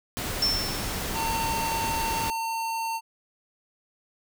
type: noise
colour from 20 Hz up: pink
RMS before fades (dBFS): -31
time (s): 0.17-2.3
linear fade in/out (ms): 0
type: tone with exponential decay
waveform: sine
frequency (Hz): 5380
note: E8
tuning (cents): +34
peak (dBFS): -19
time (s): 0.42-1.16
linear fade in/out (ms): 5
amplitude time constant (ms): 160
type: tone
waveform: square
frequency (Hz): 906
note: A#5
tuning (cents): -50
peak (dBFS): -28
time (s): 1.13-3.01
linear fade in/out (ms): 50
effects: none